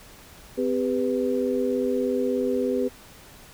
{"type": "tone cluster", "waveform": "sine", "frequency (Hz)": [256.1, 399.4, 496.1], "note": ["C4", "G4", "B4"], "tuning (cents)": [-37, 32, 8], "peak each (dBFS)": -26, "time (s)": [0.57, 2.89], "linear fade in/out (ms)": 20, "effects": ["pink hiss -48 dBFS RMS until 3.53 s"]}